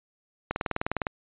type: click train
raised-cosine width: 0.5 ms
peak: -12 dBFS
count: 12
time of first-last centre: 0.51-1.068 s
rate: 19.7 Hz
effects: resampled to 8000 Hz